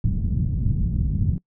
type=low-pass noise; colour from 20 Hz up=white; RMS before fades=-22 dBFS; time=0.04-1.38 s; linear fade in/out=5 ms; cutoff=160 Hz; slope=24 dB/octave; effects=noise-tail reverb RT60 0.1 s tail -23 dB re dry